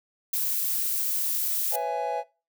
violet noise, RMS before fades -27 dBFS, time 0.33-1.76 s, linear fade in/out 5 ms
triangle chord, C# minor seventh, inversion third, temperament just, 498.9 / 554.4 / 665.2 / 831.5 Hz, B4 / C#5 / E5 / G#5, +17 / 0 / +16 / +2 cents, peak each -31 / -33 / -30 / -27 dBFS, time 1.71-2.24 s, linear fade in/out 50 ms
effects noise-tail reverb RT60 0.3 s tail -20 dB re dry

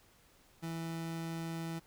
30% pulse tone, 164.81 Hz, E3, in tune, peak -35 dBFS, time 0.62-1.8 s, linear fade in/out 20 ms, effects pink hiss -65 dBFS RMS until 1.86 s

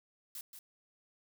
blue noise with echo, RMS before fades -44 dBFS, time 0.35-0.41 s, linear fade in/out 2 ms, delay 180 ms, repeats 1, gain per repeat -7 dB, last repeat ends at 0.59 s, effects none

